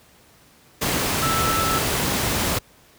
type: tone in noise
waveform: sine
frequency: 1318.5 Hz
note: E6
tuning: in tune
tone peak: -22 dBFS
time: 1.22-1.79 s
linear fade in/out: 10 ms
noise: pink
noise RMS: -22 dBFS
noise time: 0.81-2.59 s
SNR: -3 dB
effects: pink hiss -53 dBFS RMS until 2.98 s + high-pass 60 Hz 12 dB/octave